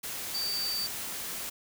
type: tone in noise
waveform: sine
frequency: 4619 Hz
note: D8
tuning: 30 cents flat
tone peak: -30 dBFS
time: 0.34-0.87 s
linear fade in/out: 10 ms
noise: white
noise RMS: -37 dBFS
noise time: 0.03-1.5 s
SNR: +4 dB
effects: none